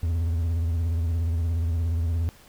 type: tone with vibrato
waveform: triangle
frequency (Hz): 83.2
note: E2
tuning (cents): +17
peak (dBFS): -20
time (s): 0.03-2.29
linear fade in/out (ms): 0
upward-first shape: triangle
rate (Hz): 17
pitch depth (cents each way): 98
effects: pink hiss -53 dBFS RMS until 2.48 s